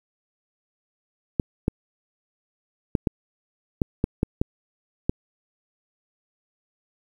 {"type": "clicks", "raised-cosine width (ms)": 3, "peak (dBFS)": -7, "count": 9, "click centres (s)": [1.398, 1.681, 2.952, 3.072, 3.818, 4.041, 4.231, 4.415, 5.095], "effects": ["8-bit"]}